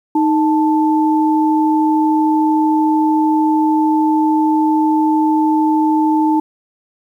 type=tone pair together; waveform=sine; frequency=311.1 / 879.9 Hz; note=D#4 / A5; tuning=0 / 0 cents; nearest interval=octave + tritone; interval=1800 cents; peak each=-12 / -16 dBFS; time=0.15-6.4 s; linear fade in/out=5 ms; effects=8-bit